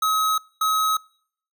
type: tone pair in turn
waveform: square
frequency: 1276 / 1276 Hz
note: D#6 / D#6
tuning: +43 / +43 cents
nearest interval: unison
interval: 0 cents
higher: neither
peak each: -19 dBFS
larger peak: neither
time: 0.02-0.38 / 0.61-0.97 s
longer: neither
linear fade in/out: 5 ms
effects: noise-tail reverb RT60 0.6 s tail -26 dB re dry